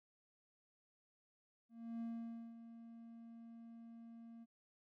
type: tone with ADSR envelope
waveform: triangle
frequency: 230.3 Hz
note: A#3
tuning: 21 cents flat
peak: -39 dBFS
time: 1.69-4.46 s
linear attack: 320 ms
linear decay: 530 ms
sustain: -12 dB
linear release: 34 ms
effects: none